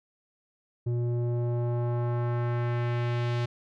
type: tone with low-pass filter sweep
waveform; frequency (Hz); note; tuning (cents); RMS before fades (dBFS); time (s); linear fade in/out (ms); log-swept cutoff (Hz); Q
square; 120; B2; -49; -28; 0.86-3.46; 10; 320 to 4100; 1.1
effects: none